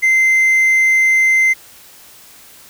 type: tone with hard clipping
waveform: sine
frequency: 2076 Hz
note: C7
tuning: 14 cents flat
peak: -10 dBFS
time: 0.02-1.54 s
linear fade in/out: 20 ms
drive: 2 dB
effects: white hiss -42 dBFS RMS until 2.69 s